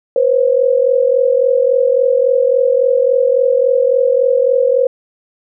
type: tone pair together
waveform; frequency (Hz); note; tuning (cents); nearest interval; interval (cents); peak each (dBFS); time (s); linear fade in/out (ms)
sine; 490.4 / 534; B4 / C5; -12 / +35; minor second; 147; -12; 0.16-4.87; 2
effects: none